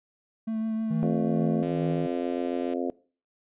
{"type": "tone with vibrato", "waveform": "triangle", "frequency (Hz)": 221.3, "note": "A3", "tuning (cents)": 10, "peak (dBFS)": -25, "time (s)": [0.47, 1.63], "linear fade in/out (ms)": 10, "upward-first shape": "triangle", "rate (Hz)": 6.4, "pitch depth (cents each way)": 18}
{"type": "tone with tremolo", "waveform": "triangle", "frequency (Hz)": 160.6, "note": "E3", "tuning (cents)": -45, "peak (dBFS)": -24, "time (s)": [0.9, 2.07], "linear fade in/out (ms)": 10, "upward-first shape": "triangle", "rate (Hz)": 2.3, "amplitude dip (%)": 55}
{"type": "harmonic tone", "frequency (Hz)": 87.31, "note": "F2", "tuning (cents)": 0, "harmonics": [3, 4, 5, 6, 7, 8], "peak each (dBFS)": [-30, -32, -34, -36, -37, -38], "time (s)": [1.03, 2.9], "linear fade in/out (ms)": 0}
{"type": "click train", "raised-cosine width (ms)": 0.3, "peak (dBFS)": -31, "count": 190, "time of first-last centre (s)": [1.63, 2.735], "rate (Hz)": 171}
{"effects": ["noise-tail reverb RT60 0.4 s tail -21 dB re dry", "resampled to 8000 Hz"]}